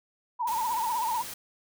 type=tone with vibrato; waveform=sine; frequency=932.3 Hz; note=A#5; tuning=in tune; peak=-26 dBFS; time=0.39-1.23 s; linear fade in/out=20 ms; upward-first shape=triangle; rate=16 Hz; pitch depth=130 cents each way
type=noise; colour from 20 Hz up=white; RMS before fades=-39 dBFS; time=0.47-1.34 s; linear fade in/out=5 ms
effects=none